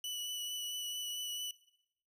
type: tone with vibrato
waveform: sawtooth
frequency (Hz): 2960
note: F#7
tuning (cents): 0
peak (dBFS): -35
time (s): 0.04-1.51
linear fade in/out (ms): 2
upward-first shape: triangle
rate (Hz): 4.5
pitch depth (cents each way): 17
effects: noise-tail reverb RT60 0.8 s tail -20 dB re dry